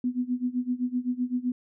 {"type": "tone with tremolo", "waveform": "sine", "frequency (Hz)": 248.6, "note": "B3", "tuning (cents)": 12, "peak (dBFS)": -22, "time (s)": [0.04, 1.52], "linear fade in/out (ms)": 2, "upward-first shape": "sine", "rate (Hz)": 7.8, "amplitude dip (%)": 90, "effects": []}